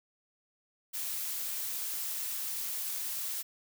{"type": "noise", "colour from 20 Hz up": "blue", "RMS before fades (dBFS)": -36, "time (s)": [0.93, 3.43], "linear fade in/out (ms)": 20, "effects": []}